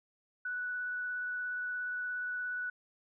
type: tone with vibrato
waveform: sine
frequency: 1480 Hz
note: F#6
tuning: in tune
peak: -34 dBFS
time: 0.45-2.7 s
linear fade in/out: 5 ms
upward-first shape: sine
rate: 17 Hz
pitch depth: 9 cents each way
effects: none